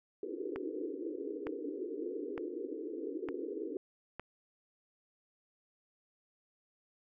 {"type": "band-pass noise", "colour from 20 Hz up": "pink", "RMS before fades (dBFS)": -40, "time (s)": [0.23, 3.77], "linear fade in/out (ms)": 2, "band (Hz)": [280, 480], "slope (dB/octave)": 96}
{"type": "click train", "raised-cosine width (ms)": 0.5, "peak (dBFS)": -26, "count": 5, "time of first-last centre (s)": [0.56, 4.196], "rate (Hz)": 1.1}
{"effects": []}